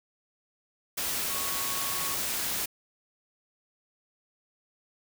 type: tone in noise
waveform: sine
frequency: 1108 Hz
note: C#6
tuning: 1 cent flat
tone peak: -39 dBFS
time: 1.3-2.15 s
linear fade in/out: 10 ms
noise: white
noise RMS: -31 dBFS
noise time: 0.97-2.66 s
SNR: -11 dB
effects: none